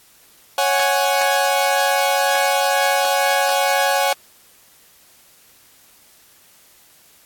sawtooth chord, C# suspended fourth, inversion none, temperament equal, 554.4 / 740 / 830.6 Hz, C#5 / F#5 / G#5, 0 / 0 / 0 cents, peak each -16 dBFS, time 0.58-4.13 s, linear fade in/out 2 ms, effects white hiss -51 dBFS RMS until 7.25 s + AAC 64 kbps

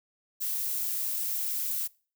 violet noise, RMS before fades -31 dBFS, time 0.4-1.88 s, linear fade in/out 20 ms, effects noise-tail reverb RT60 0.4 s tail -24 dB re dry

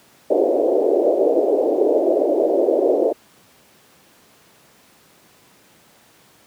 white band-pass noise, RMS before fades -17 dBFS, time 0.3-3.13 s, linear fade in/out 10 ms, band 310 to 620 Hz, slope 48 dB/octave, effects pink hiss -52 dBFS RMS until 6.46 s + high-pass 150 Hz 12 dB/octave

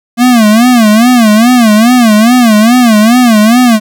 square tone with vibrato, 230 Hz, A#3, 23 cents flat, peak -3 dBFS, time 0.17-3.8 s, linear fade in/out 50 ms, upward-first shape sine, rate 2.4 Hz, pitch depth 160 cents each way, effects none

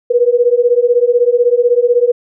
sine beating tone pair, 476 / 492 Hz, A#4 / B4, +36 / -7 cents, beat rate 16 Hz, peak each -11 dBFS, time 0.1-2.12 s, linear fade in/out 10 ms, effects none

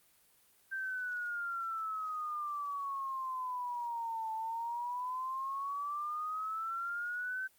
sine exponential two-way sweep, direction down then up, 1572 to 880 to 1543 Hz, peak -35 dBFS, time 0.71-7.48 s, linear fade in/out 20 ms, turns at 4.33 s, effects white hiss -67 dBFS RMS until 7.58 s + Opus 32 kbps

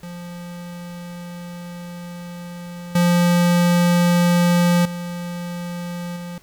square tone with level steps, 174.61 Hz, F3, in tune, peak -32 / -14 / -27 / -30 dBFS, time 0.03-6.38 s, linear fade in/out 2 ms, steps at 2.95 / 4.85 / 6.16 s, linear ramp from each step 5 ms, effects pink hiss -52 dBFS RMS until 6.42 s

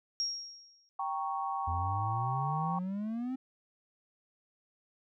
sine tone with exponential decay, 5588 Hz, F8, in tune, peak -28 dBFS, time 0.2-0.89 s, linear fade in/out 0 ms, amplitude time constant 150 ms
sine chord, G diminished, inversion none, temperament equal, 784 / 932.3 / 1108.7 Hz, G5 / Bb5 / Db6, 0 / 0 / 0 cents, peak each -35 / -39 / -36 dBFS, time 0.99-2.79 s, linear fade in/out 5 ms
triangle exponential sweep, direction up, 82.41 to 265.5 Hz, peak -31 dBFS, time 1.67-3.36 s, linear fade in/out 10 ms
effects none

